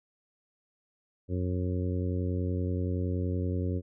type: harmonic tone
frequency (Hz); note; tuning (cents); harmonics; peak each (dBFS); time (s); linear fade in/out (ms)
90.6; F#2; -36; 1 / 2 / 3 / 4 / 5 / 6; -29 / -36 / -36 / -39 / -40 / -44; 1.28-3.82; 50
effects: none